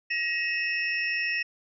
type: tone cluster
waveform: sine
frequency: 1896 / 2572 / 2750 / 5380 Hz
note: A#6 / E7 / F7 / E8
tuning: +29 / -43 / -27 / +34 cents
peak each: -29 / -29 / -37 / -36 dBFS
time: 0.1-1.43 s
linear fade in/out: 10 ms
effects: none